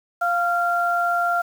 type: tone pair together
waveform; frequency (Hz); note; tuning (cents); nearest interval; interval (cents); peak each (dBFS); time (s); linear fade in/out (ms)
sine; 698.5 / 1382.6; F5 / F6; 0 / -18; octave; 1182; -21 / -21; 0.21-1.42; 10
effects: 7-bit